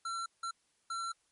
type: tone bursts at uneven times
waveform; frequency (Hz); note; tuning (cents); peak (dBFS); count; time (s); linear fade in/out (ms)
square; 1354; E6; +46; -36; 3; 0.05-0.26 / 0.43-0.51 / 0.9-1.12; 5
effects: white hiss -74 dBFS RMS until 1.31 s + MP3 48 kbps